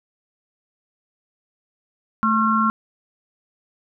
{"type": "tone cluster", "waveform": "sine", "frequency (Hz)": [219.2, 1082, 1365], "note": ["A3", "C#6", "F6"], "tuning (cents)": [-6, -42, -40], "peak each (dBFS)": -20, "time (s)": [2.23, 2.7], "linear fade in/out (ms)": 0, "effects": []}